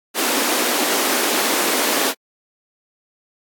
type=high-pass noise; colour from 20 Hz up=pink; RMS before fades=-19 dBFS; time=0.14-2.14 s; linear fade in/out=50 ms; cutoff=240 Hz; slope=48 dB/octave; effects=AAC 64 kbps